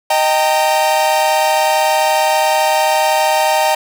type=chord; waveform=45% pulse; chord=Eb major; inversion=none; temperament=equal with one note detuned; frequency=622.3 / 784 / 915.8 Hz; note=Eb5 / G5 / Bb5; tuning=0 / 0 / -31 cents; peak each=-16 dBFS; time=0.1-3.75 s; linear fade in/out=5 ms; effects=none